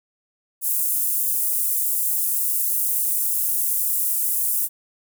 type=high-pass noise; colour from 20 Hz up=pink; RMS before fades=-22 dBFS; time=0.61-4.69 s; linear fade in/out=50 ms; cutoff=10000 Hz; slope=24 dB/octave; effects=none